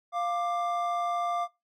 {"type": "tone pair together", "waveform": "triangle", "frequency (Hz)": [698.5, 1182.8], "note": ["F5", "D6"], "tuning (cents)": [0, 12], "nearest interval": "major sixth", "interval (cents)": 912, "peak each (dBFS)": [-27, -29], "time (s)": [0.12, 1.48], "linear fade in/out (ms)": 50, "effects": ["noise-tail reverb RT60 0.2 s tail -18 dB re dry"]}